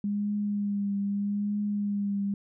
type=tone with vibrato; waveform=sine; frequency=203.3 Hz; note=G#3; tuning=37 cents flat; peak=-26 dBFS; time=0.04-2.34 s; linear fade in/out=2 ms; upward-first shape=triangle; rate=0.8 Hz; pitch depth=33 cents each way; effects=none